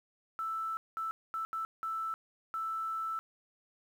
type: tone bursts at uneven times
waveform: sine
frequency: 1321 Hz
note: E6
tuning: 3 cents sharp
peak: -33 dBFS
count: 6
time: 0.39-0.77 / 0.97-1.11 / 1.34-1.45 / 1.53-1.65 / 1.83-2.14 / 2.54-3.19 s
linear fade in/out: 0 ms
effects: 10-bit